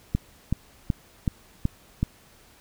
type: click train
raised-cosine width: 5 ms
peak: -10 dBFS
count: 6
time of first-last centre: 0.15-2.03 s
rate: 2.66 Hz
effects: pink hiss -55 dBFS RMS until 2.6 s